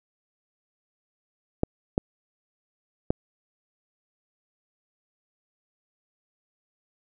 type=clicks; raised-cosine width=2 ms; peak=-8 dBFS; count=3; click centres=1.634 / 1.979 / 3.105 s; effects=none